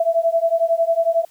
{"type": "beating tone pair", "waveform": "sine", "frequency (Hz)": [659.3, 670.3], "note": ["E5", "E5"], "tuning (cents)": [0, 29], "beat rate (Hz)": 11, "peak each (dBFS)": -18, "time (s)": [0, 1.25], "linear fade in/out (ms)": 5, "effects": ["white hiss -55 dBFS RMS until 1.3 s"]}